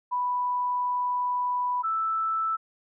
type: tone pair in turn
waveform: sine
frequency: 988 / 1318.8 Hz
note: B5 / E6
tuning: 0 / 0 cents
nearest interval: perfect fourth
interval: 500 cents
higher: second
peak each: -24 dBFS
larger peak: neither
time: 0.11-1.83 / 1.83-2.57 s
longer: first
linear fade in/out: 20 ms
effects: none